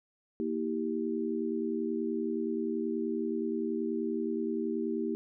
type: chord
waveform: sine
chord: E diminished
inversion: second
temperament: equal with one note detuned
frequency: 233.1 / 321.5 / 392 Hz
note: Bb3 / E4 / G4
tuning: 0 / -43 / 0 cents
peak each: -34 dBFS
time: 0.4-5.15 s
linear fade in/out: 0 ms
effects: none